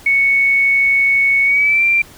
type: tone with pitch glide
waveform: sine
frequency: 2217 to 2362 Hz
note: C#7 to D7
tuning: 0 to +9 cents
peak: -10 dBFS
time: 0.06-2.02 s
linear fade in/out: 5 ms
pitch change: +109 cents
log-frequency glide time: 1.44-1.84 s
effects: pink hiss -41 dBFS RMS until 2.17 s